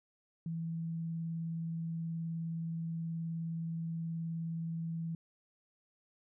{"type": "tone with vibrato", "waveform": "sine", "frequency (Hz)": 164.81, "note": "E3", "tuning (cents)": 0, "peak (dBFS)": -35, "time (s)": [0.46, 5.15], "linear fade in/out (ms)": 2, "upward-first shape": "sine", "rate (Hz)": 19, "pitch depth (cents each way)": 10, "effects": []}